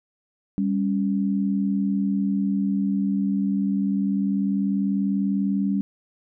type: tone pair together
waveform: sine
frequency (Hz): 198 / 278.2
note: G3 / C#4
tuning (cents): +18 / +6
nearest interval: tritone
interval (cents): 588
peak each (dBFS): -21 / -26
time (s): 0.58-5.81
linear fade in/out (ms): 0
effects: none